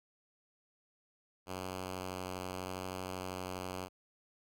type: tone with vibrato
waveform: 5% pulse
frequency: 92.5 Hz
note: F#2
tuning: in tune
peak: -28 dBFS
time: 1.46-3.89 s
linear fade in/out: 50 ms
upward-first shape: triangle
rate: 0.84 Hz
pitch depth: 9 cents each way
effects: none